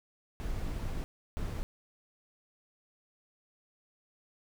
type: noise bursts at uneven times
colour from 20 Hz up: brown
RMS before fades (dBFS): -35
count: 2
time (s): 0.4-1.04 / 1.37-1.63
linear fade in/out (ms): 0
effects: none